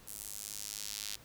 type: tone with high-pass filter sweep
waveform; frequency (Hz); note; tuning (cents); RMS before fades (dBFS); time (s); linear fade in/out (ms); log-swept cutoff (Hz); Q
sawtooth; 103.83; G#2; 0; -43; 0.07-1.16; 10; 9400 to 4100; 1.2
effects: pink hiss -58 dBFS RMS until 1.24 s